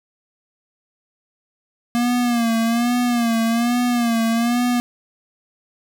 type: tone with vibrato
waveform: square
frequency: 235.8 Hz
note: A#3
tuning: 20 cents sharp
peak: -17 dBFS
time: 1.95-4.8 s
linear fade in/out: 0 ms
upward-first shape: sine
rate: 1.2 Hz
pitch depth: 69 cents each way
effects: none